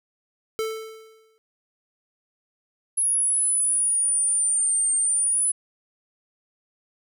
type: tone with exponential decay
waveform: square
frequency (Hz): 441.6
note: A4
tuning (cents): +6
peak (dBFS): -23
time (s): 0.59-1.38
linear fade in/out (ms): 0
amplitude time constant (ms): 170
type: exponential two-way sweep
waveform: sine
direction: down then up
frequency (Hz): 10548 to 8690 to 10150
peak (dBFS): -19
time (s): 2.97-5.52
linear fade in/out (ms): 10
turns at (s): 4.95
effects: none